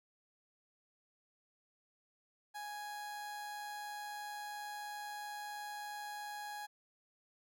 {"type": "tone with amplitude modulation", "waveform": "30% pulse", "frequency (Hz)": 830.6, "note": "G#5", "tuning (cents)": 0, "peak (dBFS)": -39, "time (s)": [2.54, 6.67], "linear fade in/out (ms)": 20, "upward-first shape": "sine", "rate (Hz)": 143, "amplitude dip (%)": 25, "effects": []}